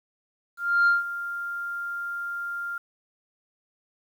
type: tone with ADSR envelope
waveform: sine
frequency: 1396.9 Hz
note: F6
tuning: in tune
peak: -14 dBFS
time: 0.57-2.78 s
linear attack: 300 ms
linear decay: 160 ms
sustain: -15 dB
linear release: 4 ms
effects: tanh soft clip ceiling -14 dBFS + 9-bit